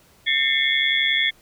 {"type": "tone cluster", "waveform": "sine", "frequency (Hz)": [1801, 2094, 2185, 3320, 3456], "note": ["A6", "C7", "C#7", "G#7", "A7"], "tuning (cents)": [40, 1, -26, -1, -32], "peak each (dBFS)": -24, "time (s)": [0.26, 1.31], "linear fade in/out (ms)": 20, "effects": ["pink hiss -55 dBFS RMS until 1.41 s"]}